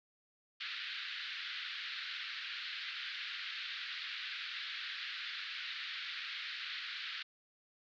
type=band-pass noise; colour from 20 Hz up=white; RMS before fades=-43 dBFS; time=0.6-7.23 s; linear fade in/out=10 ms; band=1400 to 4200 Hz; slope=48 dB/octave; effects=none